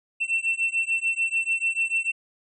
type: beating tone pair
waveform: triangle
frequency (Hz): 2691 / 2697.8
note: E7 / E7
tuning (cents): +35 / +39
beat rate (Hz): 6.8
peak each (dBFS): -24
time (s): 0.2-2.12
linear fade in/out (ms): 20
effects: resampled to 22050 Hz